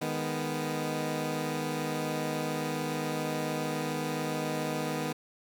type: chord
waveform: 15% pulse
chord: G# minor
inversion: second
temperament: equal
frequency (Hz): 155.56 / 207.7 / 246.9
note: D#3 / G#3 / B3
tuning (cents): 0 / 0 / 0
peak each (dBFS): -27 / -33 / -28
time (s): 0.01-5.13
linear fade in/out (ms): 10
effects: none